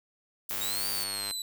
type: noise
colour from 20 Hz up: violet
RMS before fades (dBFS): -34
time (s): 0.49-1.04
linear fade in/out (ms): 5
type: click train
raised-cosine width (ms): 0.2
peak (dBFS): -20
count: 81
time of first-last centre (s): 0.51-1.31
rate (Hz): 100
type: exponential two-way sweep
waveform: 25% pulse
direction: up then down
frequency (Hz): 3729 to 4652 to 3937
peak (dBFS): -28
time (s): 0.61-1.42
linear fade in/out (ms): 2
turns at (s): 0.88
effects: none